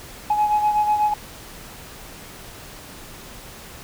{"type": "beating tone pair", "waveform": "sine", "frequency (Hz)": [841, 849.1], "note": ["G#5", "G#5"], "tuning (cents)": [22, 38], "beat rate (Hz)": 8.1, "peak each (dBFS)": [-16, -23], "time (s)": [0.3, 1.14], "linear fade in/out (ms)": 5, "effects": ["tanh soft clip ceiling -12 dBFS", "pink hiss -40 dBFS RMS until 3.83 s"]}